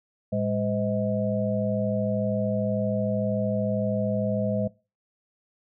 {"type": "tone cluster", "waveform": "sine", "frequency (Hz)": [111, 204.1, 512, 634], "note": ["A2", "G#3", "C5", "D#5"], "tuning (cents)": [16, -30, -38, 32], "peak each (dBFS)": [-30, -27, -31, -29], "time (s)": [0.32, 4.68], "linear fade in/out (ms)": 10, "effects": ["noise-tail reverb RT60 0.3 s tail -21 dB re dry"]}